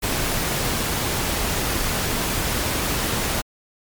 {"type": "noise", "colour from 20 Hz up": "pink", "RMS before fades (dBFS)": -23, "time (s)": [0.02, 3.42], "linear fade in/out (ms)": 20, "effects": ["MP3 96 kbps"]}